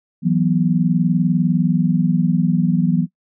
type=chord; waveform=sine; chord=E suspended second; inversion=none; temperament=equal with one note detuned; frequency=164.81 / 185 / 244.2 Hz; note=E3 / F#3 / B3; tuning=0 / 0 / -19 cents; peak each=-17 / -17 / -20 dBFS; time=0.22-3.07 s; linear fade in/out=50 ms; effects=noise-tail reverb RT60 0.1 s tail -20 dB re dry